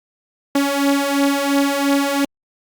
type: beating tone pair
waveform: sawtooth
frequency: 278.1 / 281 Hz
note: C#4 / C#4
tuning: +6 / +24 cents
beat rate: 2.9 Hz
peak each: -16 / -13 dBFS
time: 0.55-2.25 s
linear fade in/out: 5 ms
effects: Opus 48 kbps